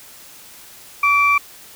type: tone pair together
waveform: sine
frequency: 1145 / 2349 Hz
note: D6 / D7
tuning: -44 / 0 cents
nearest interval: octave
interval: 1244 cents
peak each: -14 dBFS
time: 1.03-1.38 s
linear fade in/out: 5 ms
effects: tanh soft clip ceiling -5 dBFS + white hiss -42 dBFS RMS until 1.75 s